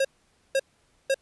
square tone bursts, 540 Hz, C#5, 45 cents flat, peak -21 dBFS, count 3, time 0-1.144 s, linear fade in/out 5 ms, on 48 ms, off 500 ms, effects pink hiss -66 dBFS RMS until 1.21 s + resampled to 24000 Hz

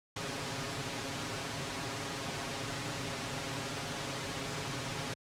pink noise with comb filter, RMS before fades -37 dBFS, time 0.16-5.14 s, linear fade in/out 5 ms, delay 7.3 ms, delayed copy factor +0.75, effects high-pass 80 Hz 12 dB/octave + low-pass 7000 Hz 12 dB/octave

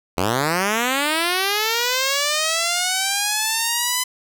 5% pulse linear sweep, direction up, 82.41 to 1014 Hz, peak -7 dBFS, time 0.17-4.04 s, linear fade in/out 10 ms, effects none

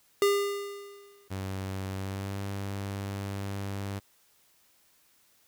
square tone with exponential decay, 403 Hz, G4, 48 cents sharp, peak -20 dBFS, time 0.22-1.28 s, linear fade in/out 1 ms, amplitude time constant 230 ms
sawtooth tone with pitch glide, 95.8 to 99.06 Hz, G2 to G2, -39 to +19 cents, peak -29 dBFS, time 1.3-4 s, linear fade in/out 20 ms, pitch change +58 cents, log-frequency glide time 1.95-2.38 s
effects white hiss -65 dBFS RMS until 5.47 s

